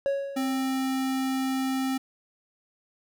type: tone with exponential decay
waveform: triangle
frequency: 554.4 Hz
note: C#5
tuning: in tune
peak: -19 dBFS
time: 0.06-0.85 s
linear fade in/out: 0 ms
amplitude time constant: 170 ms
type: tone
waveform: square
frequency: 264 Hz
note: C4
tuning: 16 cents sharp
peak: -26 dBFS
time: 0.36-1.98 s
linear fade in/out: 10 ms
effects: none